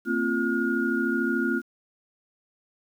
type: tone cluster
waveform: sine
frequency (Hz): 230.2 / 263.6 / 344.9 / 1430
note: A#3 / C4 / F4 / F6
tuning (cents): -22 / +13 / -22 / +41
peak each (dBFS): -28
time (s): 0.05-1.62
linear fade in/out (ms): 50
effects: 9-bit